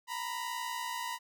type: tone pair together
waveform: sawtooth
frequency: 932.3 / 992.9 Hz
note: A#5 / B5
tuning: 0 / +9 cents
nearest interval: minor second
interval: 109 cents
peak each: -35 / -34 dBFS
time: 0.07-1.19 s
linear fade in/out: 50 ms
effects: none